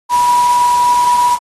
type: tone in noise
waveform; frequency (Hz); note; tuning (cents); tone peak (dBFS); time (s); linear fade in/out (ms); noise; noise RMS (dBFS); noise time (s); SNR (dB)
sine; 974; B5; -24; -8; 0.09-1.39; 50; white; -24; 0.09-1.39; +13
effects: low-pass 11000 Hz 12 dB/octave + AAC 32 kbps